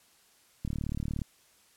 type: click train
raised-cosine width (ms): 5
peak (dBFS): -21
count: 22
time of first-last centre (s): 0.65-1.218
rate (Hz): 37
effects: white hiss -63 dBFS RMS until 1.76 s + low-pass 12000 Hz 12 dB/octave